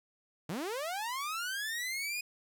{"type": "linear sweep", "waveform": "sawtooth", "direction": "up", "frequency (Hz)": [138.59, 2489], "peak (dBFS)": -31, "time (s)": [0.49, 2.21], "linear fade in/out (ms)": 5, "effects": ["11-bit"]}